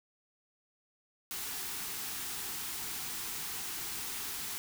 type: band-stop noise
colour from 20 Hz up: white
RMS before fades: -39 dBFS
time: 1.31-4.58 s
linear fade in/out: 0 ms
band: 470 to 700 Hz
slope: 96 dB/octave
effects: none